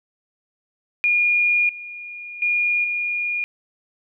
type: tone with level steps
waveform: sine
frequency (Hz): 2429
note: D#7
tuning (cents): -42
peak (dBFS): -15 / -32 / -17 / -21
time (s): 1.04-3.44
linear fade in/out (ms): 0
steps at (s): 1.69 / 2.42 / 2.84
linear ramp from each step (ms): 2
effects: none